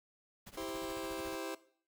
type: noise with tremolo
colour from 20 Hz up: pink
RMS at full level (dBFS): -49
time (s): 0.46-1.36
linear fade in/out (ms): 10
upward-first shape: triangle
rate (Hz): 14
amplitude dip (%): 100
type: chord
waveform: sawtooth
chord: C major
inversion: first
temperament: just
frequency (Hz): 327 / 392.4 / 523.3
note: E4 / G4 / C5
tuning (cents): -14 / +2 / 0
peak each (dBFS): -38 / -40 / -40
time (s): 0.57-1.55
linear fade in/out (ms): 5
effects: noise-tail reverb RT60 0.5 s tail -17 dB re dry